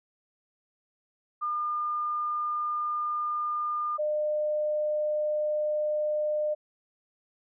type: tone pair in turn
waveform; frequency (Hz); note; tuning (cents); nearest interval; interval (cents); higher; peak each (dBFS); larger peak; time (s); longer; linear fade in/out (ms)
sine; 1208 / 604; D6 / D5; +48 / +48; octave; 1200; first; -27 / -25; second; 1.41-3.98 / 3.98-6.55; neither; 20
effects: none